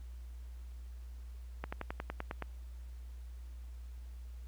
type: slowing click train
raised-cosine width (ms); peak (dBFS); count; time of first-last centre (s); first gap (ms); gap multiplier
0.5; -23; 9; 1.64-2.423; 85; 1.04
effects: added 60 Hz sine -44 dBFS peak until 4.47 s + pink hiss -67 dBFS RMS until 4.47 s